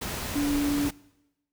sine tone in noise, 288 Hz, D4, 34 cents flat, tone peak -23 dBFS, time 0.35-0.89 s, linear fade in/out 10 ms, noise pink, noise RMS -33 dBFS, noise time 0.01-0.91 s, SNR +7 dB, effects noise-tail reverb RT60 0.9 s tail -21 dB re dry

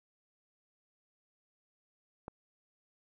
click, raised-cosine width 1 ms, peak -27 dBFS, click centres 2.281 s, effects none

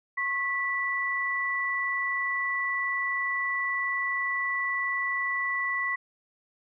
sine tone pair together, 1089 / 1968 Hz, C#6 / B6, -31 / -7 cents, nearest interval minor seventh, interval 1024 cents, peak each -32 / -27 dBFS, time 0.17-5.96 s, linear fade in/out 10 ms, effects none

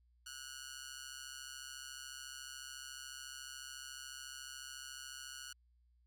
10% pulse tone with amplitude modulation, 1460 Hz, F#6, 24 cents flat, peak -35 dBFS, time 0.26-5.53 s, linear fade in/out 5 ms, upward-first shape sine, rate 134 Hz, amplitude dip 85%, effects added 60 Hz sine -68 dBFS peak until 6.06 s

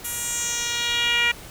10% pulse tone with band-pass filter sweep, 475.4 Hz, A#4, 34 cents sharp, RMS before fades -24 dBFS, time 0.04-1.32 s, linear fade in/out 10 ms, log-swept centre 11000 to 2300 Hz, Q 2.3, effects pink hiss -41 dBFS RMS until 1.5 s

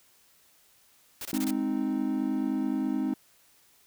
white noise bursts, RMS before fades -37 dBFS, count 5, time 1.21-1.508 s, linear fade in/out 2 ms, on 42 ms, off 22 ms
triangle chord, Ab major, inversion none, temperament equal, 207.7 / 261.6 / 311.1 Hz, Ab3 / C4 / Eb4, 0 / 0 / 0 cents, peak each -31 / -27 / -29 dBFS, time 1.33-3.14 s, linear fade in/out 2 ms
effects white hiss -62 dBFS RMS until 3.86 s

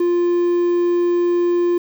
triangle tone with quantisation, 349.2 Hz, F4, in tune, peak -12 dBFS, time 0-1.78 s, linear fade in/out 5 ms, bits 7, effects none

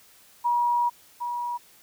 sine tone pair in turn, 959 / 962.5 Hz, A#5 / B5, +49 / -45 cents, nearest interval unison, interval 6 cents, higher second, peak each -20 / -27 dBFS, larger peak first, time 0.44-0.9 / 1.2-1.58 s, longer first, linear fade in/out 20 ms, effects white hiss -55 dBFS RMS until 1.82 s

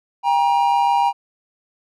triangle tone pair together, 799.4 / 946 Hz, G5 / A#5, +34 / +25 cents, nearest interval minor third, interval 291 cents, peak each -15 / -15 dBFS, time 0.23-1.13 s, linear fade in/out 50 ms, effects none

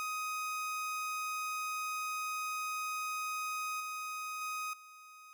30% pulse tone with level steps, 1254 Hz, D#6, 13 cents sharp, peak -33 / -36 / -34 / -50 dBFS, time 0-5.33 s, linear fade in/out 0 ms, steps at 3.8 / 4.41 / 4.73 s, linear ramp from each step 5 ms, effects none

